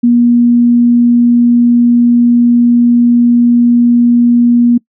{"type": "tone", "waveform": "sine", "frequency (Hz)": 239.3, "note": "A#3", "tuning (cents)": 46, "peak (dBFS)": -4, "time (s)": [0.03, 4.78], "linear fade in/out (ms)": 10, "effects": ["noise-tail reverb RT60 0.1 s tail -23 dB re dry"]}